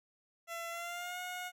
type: tone with pitch glide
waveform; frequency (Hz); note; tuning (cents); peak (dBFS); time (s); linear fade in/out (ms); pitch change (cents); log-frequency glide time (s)
15% pulse; 675 to 723.4; E5 to F#5; +41 to -39; -33; 0.47-1.52; 50; +120; 0.7-1.19
effects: none